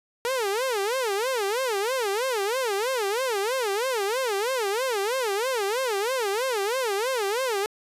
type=tone with vibrato; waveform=sawtooth; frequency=456.2 Hz; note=A#4; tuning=37 cents flat; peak=-20 dBFS; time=0.25-7.66 s; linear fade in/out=0 ms; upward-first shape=sine; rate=3.1 Hz; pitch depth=270 cents each way; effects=resampled to 32000 Hz

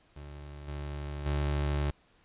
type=tone with level steps; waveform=30% pulse; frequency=72.6 Hz; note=D2; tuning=19 cents flat; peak=-40 / -33 / -25 dBFS; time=0.16-1.91 s; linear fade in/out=5 ms; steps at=0.67 / 1.25 s; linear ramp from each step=20 ms; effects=pink hiss -65 dBFS RMS until 2.24 s + resampled to 8000 Hz

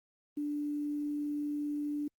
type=tone with quantisation; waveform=sine; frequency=293.7 Hz; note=D4; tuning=in tune; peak=-32 dBFS; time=0.37-2.08 s; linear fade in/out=5 ms; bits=10; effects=Opus 24 kbps

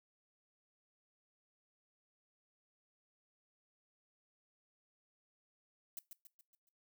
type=noise with echo; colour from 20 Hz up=violet; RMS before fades=-45 dBFS; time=5.97-5.99 s; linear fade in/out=0 ms; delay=140 ms; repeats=5; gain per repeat=-6 dB; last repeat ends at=6.69 s; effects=noise-tail reverb RT60 0.2 s tail -20 dB re dry

